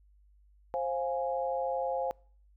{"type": "chord", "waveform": "sine", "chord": "F minor", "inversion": "second", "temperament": "equal with one note detuned", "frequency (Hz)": [528.4, 698.5, 830.6], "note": ["C5", "F5", "Ab5"], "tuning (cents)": [17, 0, 0], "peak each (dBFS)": [-32, -35, -35], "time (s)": [0.74, 2.11], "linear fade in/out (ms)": 0, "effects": ["noise-tail reverb RT60 0.5 s tail -26 dB re dry", "added 50 Hz sine -59 dBFS peak until 2.56 s"]}